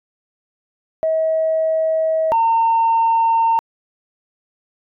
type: tone pair in turn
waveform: sine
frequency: 640 / 911.1 Hz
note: D#5 / A#5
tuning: +49 / -40 cents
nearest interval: tritone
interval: 611 cents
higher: second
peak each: -14 / -11 dBFS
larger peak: second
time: 1.03-2.32 / 2.32-3.59 s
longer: first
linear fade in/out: 0 ms
effects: tanh soft clip ceiling -9 dBFS